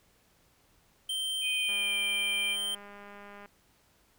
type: tone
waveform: square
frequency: 3126 Hz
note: G7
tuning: 6 cents flat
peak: -31 dBFS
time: 1.09-2.75 s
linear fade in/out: 5 ms
type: tone with pitch glide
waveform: sine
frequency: 2480 to 2387 Hz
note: D#7 to D7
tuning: -6 to +28 cents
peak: -30 dBFS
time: 1.41-2.57 s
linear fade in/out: 50 ms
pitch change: -66 cents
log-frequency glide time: 1.56-1.97 s
type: click train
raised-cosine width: 0.5 ms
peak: -34 dBFS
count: 360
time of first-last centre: 1.69-3.458 s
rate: 203 Hz
effects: pink hiss -66 dBFS RMS until 4.18 s